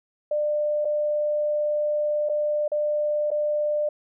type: tone with dropouts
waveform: sine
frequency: 597 Hz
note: D5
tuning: 28 cents sharp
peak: -21 dBFS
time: 0.31-3.89 s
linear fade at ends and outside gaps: 5 ms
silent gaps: 0.848-0.852 / 2.289-2.295 / 2.68-2.717 / 3.305-3.314 s
effects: none